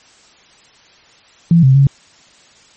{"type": "tone with pitch steps", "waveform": "sine", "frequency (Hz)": [168.6, 132.6, 138.1], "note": ["E3", "C3", "C#3"], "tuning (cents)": [39, 23, -6], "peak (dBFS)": -5, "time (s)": [1.51, 1.87], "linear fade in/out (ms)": 2, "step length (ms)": 120, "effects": ["white hiss -47 dBFS RMS until 2.76 s", "MP3 32 kbps"]}